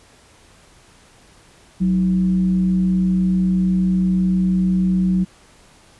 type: tone with frequency modulation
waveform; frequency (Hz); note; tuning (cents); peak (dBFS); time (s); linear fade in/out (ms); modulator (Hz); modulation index
sine; 185; F#3; 0; -14; 1.8-5.25; 20; 134; 0.31
effects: pink hiss -50 dBFS RMS until 5.99 s + resampled to 24000 Hz